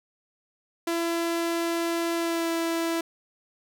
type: tone with pitch glide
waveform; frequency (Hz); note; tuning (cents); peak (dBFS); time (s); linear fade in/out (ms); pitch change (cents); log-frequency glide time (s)
sawtooth; 336.5 to 332.1; E4 to E4; +36 to +13; -21; 0.87-3.01; 5; -23; 2.17-2.5
effects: none